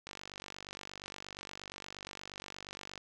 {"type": "click train", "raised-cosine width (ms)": 0.2, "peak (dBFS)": -26, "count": 142, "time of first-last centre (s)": [0.07, 2.977], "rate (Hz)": 48.5, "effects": []}